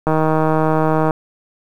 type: click train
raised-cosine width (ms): 1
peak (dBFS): -3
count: 164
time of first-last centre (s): 0.07-1.108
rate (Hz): 157
effects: 7-bit